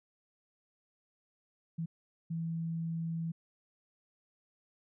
sine tone bursts at uneven times, 164.81 Hz, E3, in tune, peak -33 dBFS, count 2, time 1.78-1.86 / 2.3-3.32 s, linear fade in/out 10 ms, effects none

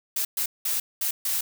blue noise bursts at uneven times, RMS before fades -26 dBFS, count 5, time 0.16-0.25 / 0.37-0.46 / 0.65-0.8 / 1.01-1.11 / 1.25-1.41 s, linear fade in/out 5 ms, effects none

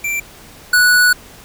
square tone pair in turn, 2349 / 1473.4 Hz, D7 / F#6, 0 / -8 cents, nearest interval minor sixth, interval 808 cents, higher first, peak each -18 / -9 dBFS, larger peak second, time 0.04-0.2 / 0.73-1.13 s, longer second, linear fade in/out 5 ms, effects pink hiss -40 dBFS RMS until 1.44 s

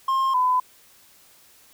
triangle / sine tone pair in turn, 1064 / 1006.8 Hz, C6 / B5, +29 / +33 cents, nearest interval minor second, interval 96 cents, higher first, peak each -17 dBFS, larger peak neither, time 0.08-0.34 / 0.34-0.6 s, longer neither, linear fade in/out 5 ms, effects white hiss -54 dBFS RMS until 1.73 s

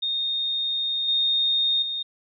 sine tone with level steps, 3684 Hz, A#7, 21 cents flat, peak -23 / -19 / -26 dBFS, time 0.02-2.03 s, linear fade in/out 10 ms, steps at 1.08 / 1.82 s, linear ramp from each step 5 ms, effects none

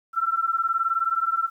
sine beating tone pair, 1336 / 1355 Hz, E6 / E6, +23 / +47 cents, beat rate 19 Hz, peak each -24 dBFS, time 0.13-1.5 s, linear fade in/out 50 ms, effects 10-bit

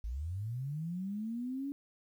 sine linear sweep, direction up, 50.7 to 285.6 Hz, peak -35 dBFS, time 0.04-1.72 s, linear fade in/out 0 ms, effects 11-bit

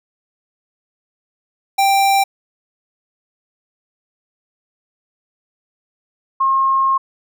square / sine tone pair in turn, 786 / 1073.8 Hz, G5 / C6, +4 / +45 cents, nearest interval perfect fourth, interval 541 cents, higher second, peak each -12 / -12 dBFS, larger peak neither, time 1.78-2.24 / 6.4-6.98 s, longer second, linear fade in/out 10 ms, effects none

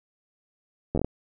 slowing click train, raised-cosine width 2 ms, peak -13 dBFS, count 6, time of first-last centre 0.95-1.046 s, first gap 11 ms, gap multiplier 1.28, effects none

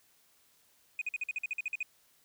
sine tone bursts, 2489 Hz, D#7, in tune, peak -29 dBFS, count 12, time 0.99-1.829 s, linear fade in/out 2 ms, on 25 ms, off 49 ms, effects tanh soft clip ceiling -29 dBFS + white hiss -67 dBFS RMS until 2.24 s

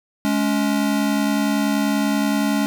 square tone pair together, 210.5 / 281 Hz, G#3 / C#4, +24 / +24 cents, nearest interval perfect fourth, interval 500 cents, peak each -21 dBFS, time 0.25-2.66 s, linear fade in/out 0 ms, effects none

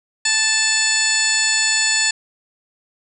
harmonic tone, 879 Hz, A5, 2 cents flat, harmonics 1 / 2 / 3 / 4 / 5 / 6 / 8 / 9 / 10, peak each -33 / -21 / -23 / -27 / -21 / -28 / -21 / -25 / -33 dBFS, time 0.25-2.11 s, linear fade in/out 5 ms, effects none

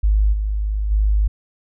sine tone with level steps, 51.8 Hz, G#1, 4 cents flat, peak -12 / -18 / -13 dBFS, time 0.03-1.28 s, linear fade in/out 10 ms, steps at 0.32 / 0.9 s, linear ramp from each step 20 ms, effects none

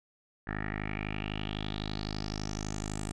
10% pulse tone with low-pass filter sweep, 51.91 Hz, G#1, in tune, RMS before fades -36 dBFS, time 0.47-3.12 s, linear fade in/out 5 ms, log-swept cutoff 1700 to 8500 Hz, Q 5.7, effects none

